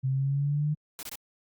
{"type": "exponential sweep", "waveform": "sine", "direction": "up", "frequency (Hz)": [130.81, 152.1], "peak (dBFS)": -24, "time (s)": [0.03, 0.75], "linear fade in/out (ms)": 20}
{"type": "noise bursts", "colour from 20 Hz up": "white", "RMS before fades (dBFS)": -39, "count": 3, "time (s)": [0.99, 1.155], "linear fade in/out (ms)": 0, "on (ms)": 39, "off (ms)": 24}
{"effects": ["Opus 48 kbps"]}